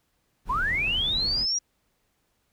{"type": "noise", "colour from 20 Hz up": "brown", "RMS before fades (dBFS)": -35, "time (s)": [0.45, 1.47], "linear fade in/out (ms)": 50}
{"type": "linear sweep", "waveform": "sine", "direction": "up", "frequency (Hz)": [932.3, 5790], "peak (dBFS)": -23, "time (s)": [0.49, 1.59], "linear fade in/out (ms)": 10}
{"effects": ["pink hiss -72 dBFS RMS until 2.52 s"]}